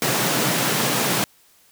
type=high-pass noise; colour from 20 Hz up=pink; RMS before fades=-21 dBFS; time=0.02-1.24 s; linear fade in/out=0 ms; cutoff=120 Hz; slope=96 dB/octave; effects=white hiss -56 dBFS RMS until 1.71 s